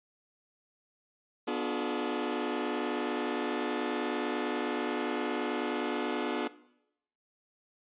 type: chord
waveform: sawtooth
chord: B diminished seventh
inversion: none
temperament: just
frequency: 246.9 / 296.3 / 355.6 / 426.7 Hz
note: B3 / D4 / F4 / Ab4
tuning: 0 / +15 / +31 / +47 cents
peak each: -32 dBFS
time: 1.47-6.48 s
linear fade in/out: 10 ms
effects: noise-tail reverb RT60 0.8 s tail -18 dB re dry + resampled to 8000 Hz